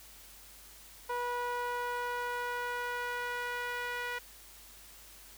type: tone with band-pass filter sweep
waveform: sawtooth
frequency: 486.6 Hz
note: B4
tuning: 26 cents flat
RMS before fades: -36 dBFS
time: 1.09-4.19 s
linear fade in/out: 10 ms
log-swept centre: 1000 to 1800 Hz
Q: 1.6
effects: added 50 Hz sine -60 dBFS peak until 5.37 s + white hiss -54 dBFS RMS until 5.37 s